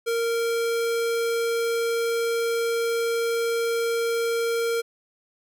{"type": "tone", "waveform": "square", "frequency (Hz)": 463.2, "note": "A#4", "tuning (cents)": -11, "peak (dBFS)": -23, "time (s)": [0.06, 4.82], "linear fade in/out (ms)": 20, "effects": []}